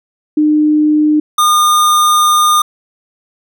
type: tone pair in turn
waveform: sine / square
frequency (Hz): 303.1 / 1215.5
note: D#4 / D#6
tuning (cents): -45 / -41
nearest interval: 2 octaves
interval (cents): 2404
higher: second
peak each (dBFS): -7 / -8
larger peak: first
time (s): 0.37-1.2 / 1.38-2.62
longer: second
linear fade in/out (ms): 5
effects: none